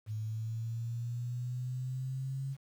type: linear sweep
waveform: sine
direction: up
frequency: 107 to 136.7 Hz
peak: -34 dBFS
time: 0.06-2.57 s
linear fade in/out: 50 ms
effects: 10-bit